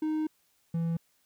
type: tone pair in turn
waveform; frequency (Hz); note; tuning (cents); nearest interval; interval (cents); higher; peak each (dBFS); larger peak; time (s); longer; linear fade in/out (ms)
triangle; 310.5 / 166.39; D#4 / E3; -3 / +16; major seventh; 1081; first; -25; neither; 0.02-0.27 / 0.74-0.97; first; 5
effects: white hiss -70 dBFS RMS until 1.25 s